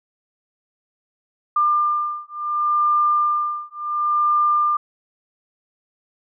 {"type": "beating tone pair", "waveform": "sine", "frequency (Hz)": [1197, 1197.7], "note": ["D6", "D6"], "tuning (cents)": [33, 34], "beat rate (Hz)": 0.7, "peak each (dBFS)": -20, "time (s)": [1.56, 4.77], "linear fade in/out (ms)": 5, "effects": []}